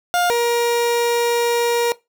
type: tone pair in turn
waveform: 30% pulse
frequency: 707 / 473.2 Hz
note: F5 / A#4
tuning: +21 / +26 cents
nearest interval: perfect fifth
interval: 695 cents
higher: first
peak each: -13 dBFS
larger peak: neither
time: 0.14-0.3 / 0.3-1.92 s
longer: second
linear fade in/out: 0 ms
effects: noise-tail reverb RT60 0.2 s tail -19 dB re dry